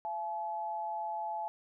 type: tone pair together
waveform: sine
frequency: 680 / 856.7 Hz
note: F5 / A5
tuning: -46 / -46 cents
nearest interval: major third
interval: 400 cents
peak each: -40 / -35 dBFS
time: 0.05-1.48 s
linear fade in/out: 0 ms
effects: none